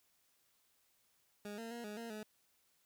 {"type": "tone with pitch steps", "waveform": "20% pulse", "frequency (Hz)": [206.3, 228.5, 236.4, 209, 231.4, 213.6], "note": ["G#3", "A#3", "A#3", "G#3", "A#3", "G#3"], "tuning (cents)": [-11, -34, 24, 11, -13, 49], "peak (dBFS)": -39, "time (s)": [1.45, 2.23], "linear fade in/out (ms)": 2, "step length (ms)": 130, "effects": ["white hiss -75 dBFS RMS until 2.85 s"]}